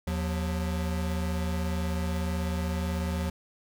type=tone pair together; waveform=square; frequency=79.3 / 179.62 Hz; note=D#2 / F3; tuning=+33 / +49 cents; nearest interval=octave + major second; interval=1416 cents; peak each=-30 / -33 dBFS; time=0.07-3.3 s; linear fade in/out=5 ms; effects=none